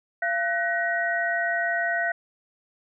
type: tone cluster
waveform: sine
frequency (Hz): 685 / 1499 / 1894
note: F5 / F#6 / A#6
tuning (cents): -34 / +22 / +27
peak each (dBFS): -27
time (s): 0.22-2.12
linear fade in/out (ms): 5
effects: none